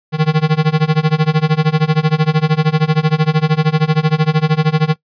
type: tone with tremolo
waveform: square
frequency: 155.56 Hz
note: D#3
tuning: in tune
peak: -8 dBFS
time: 0.12-4.96 s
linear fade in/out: 50 ms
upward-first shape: sine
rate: 13 Hz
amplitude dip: 95%
effects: noise-tail reverb RT60 0.1 s tail -20 dB re dry + resampled to 11025 Hz